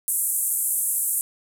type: band-pass noise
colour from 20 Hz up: white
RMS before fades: -24 dBFS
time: 0.08-1.21 s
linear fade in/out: 0 ms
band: 8100 to 13000 Hz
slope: 48 dB/octave
effects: none